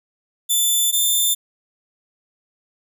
10% pulse tone pair in turn, 3520 / 3557 Hz, A7 / A7, 0 / +18 cents, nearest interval unison, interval 18 cents, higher second, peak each -8 dBFS, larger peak neither, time 0.49-0.92 / 0.92-1.35 s, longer neither, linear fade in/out 20 ms, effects none

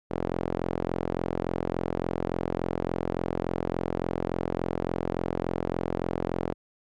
sawtooth tone with band-pass filter, 43.51 Hz, F1, 6 cents flat, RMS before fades -30 dBFS, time 0.1-6.54 s, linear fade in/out 20 ms, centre 460 Hz, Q 1, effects none

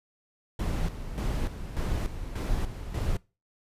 brown noise with tremolo, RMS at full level -28 dBFS, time 0.59-3.17 s, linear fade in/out 5 ms, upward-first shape square, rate 1.7 Hz, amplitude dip 65%, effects noise-tail reverb RT60 0.3 s tail -23 dB re dry + resampled to 32000 Hz

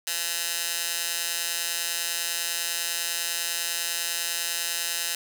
15% pulse tone with high-pass filter, 170 Hz, F3, 46 cents flat, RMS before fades -29 dBFS, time 0.07-5.15 s, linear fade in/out 2 ms, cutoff 3300 Hz, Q 0.51, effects none

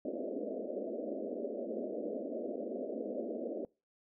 white band-pass noise, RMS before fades -39 dBFS, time 0.05-3.65 s, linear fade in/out 2 ms, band 210 to 640 Hz, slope 96 dB/octave, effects noise-tail reverb RT60 0.3 s tail -25 dB re dry

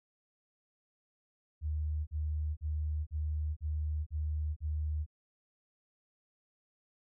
sine tone bursts, 76.4 Hz, D#2, 31 cents flat, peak -31 dBFS, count 7, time 1.61-5.064 s, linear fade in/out 50 ms, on 460 ms, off 39 ms, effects none

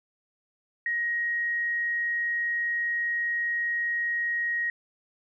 sine tone, 1885 Hz, A#6, 19 cents sharp, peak -25 dBFS, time 0.86-4.7 s, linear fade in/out 2 ms, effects none

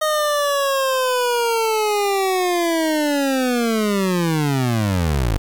25% pulse linear sweep, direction down, 622.3 to 46.99 Hz, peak -13 dBFS, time 0.01-5.38 s, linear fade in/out 10 ms, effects 7-bit

